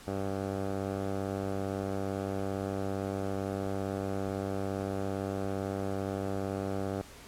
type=tone with low-pass filter; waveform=10% pulse; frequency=97.7 Hz; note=G2; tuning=5 cents flat; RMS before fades=-34 dBFS; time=0.07-7.02 s; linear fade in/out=5 ms; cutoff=920 Hz; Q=1.6; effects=pink hiss -51 dBFS RMS until 7.27 s + low-pass 12000 Hz 12 dB/octave